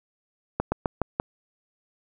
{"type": "slowing click train", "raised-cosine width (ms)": 1, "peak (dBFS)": -9, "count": 5, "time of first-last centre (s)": [0.6, 1.199], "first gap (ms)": 120, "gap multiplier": 1.15, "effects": []}